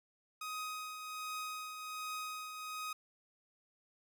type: tone with tremolo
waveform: sawtooth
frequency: 1255 Hz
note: D#6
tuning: 15 cents sharp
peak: -35 dBFS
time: 0.41-2.93 s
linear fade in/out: 5 ms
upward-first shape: triangle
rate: 1.3 Hz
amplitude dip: 50%
effects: none